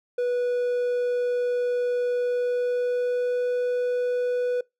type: tone with pitch glide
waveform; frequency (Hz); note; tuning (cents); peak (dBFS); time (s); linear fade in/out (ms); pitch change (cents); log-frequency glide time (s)
triangle; 490 to 493.1; B4 to B4; -14 to -3; -20; 0.18-4.61; 5; +11; 2.12-3.46
effects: noise-tail reverb RT60 0.2 s tail -24 dB re dry